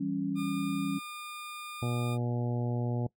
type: chord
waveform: sine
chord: C# diminished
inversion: first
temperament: equal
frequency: 164.81 / 196 / 277.2 Hz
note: E3 / G3 / C#4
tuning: 0 / 0 / 0 cents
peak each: -37 / -34 / -31 dBFS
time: 0-0.99 s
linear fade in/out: 10 ms
type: tone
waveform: 20% pulse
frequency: 1210 Hz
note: D#6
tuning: 49 cents flat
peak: -35 dBFS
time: 0.35-2.18 s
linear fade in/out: 50 ms
type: harmonic tone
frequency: 120.7 Hz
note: B2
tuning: 39 cents flat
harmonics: 1 / 2 / 3 / 4 / 5 / 6 / 7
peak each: -30 / -36 / -40 / -42 / -44 / -46 / -47 dBFS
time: 1.82-3.07 s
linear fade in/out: 5 ms
effects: noise-tail reverb RT60 0.1 s tail -21 dB re dry